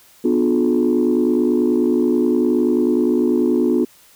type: chord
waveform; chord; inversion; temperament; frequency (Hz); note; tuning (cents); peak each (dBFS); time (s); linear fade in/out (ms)
sine; B diminished seventh; none; just; 246.9 / 296.3 / 355.6 / 426.7; B3 / D4 / F4 / Ab4; 0 / +15 / +31 / +47; -17 / -19 / -17 / -22; 0.24-3.85; 10
effects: tanh soft clip ceiling -7 dBFS + white hiss -50 dBFS RMS until 4.15 s